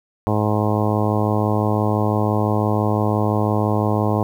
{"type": "harmonic tone", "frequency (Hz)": 105.9, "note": "G#2", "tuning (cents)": 34, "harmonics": [1, 2, 3, 4, 5, 6, 7, 8, 9, 10], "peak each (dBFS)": [-20, -23, -25, -26, -27, -28, -28, -29, -30, -30], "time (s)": [0.27, 4.23], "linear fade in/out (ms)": 0, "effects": ["8-bit"]}